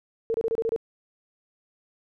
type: tone bursts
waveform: sine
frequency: 453.4 Hz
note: A#4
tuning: 48 cents flat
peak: -22 dBFS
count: 7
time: 0.3-0.762 s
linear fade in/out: 0 ms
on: 42 ms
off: 28 ms
effects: none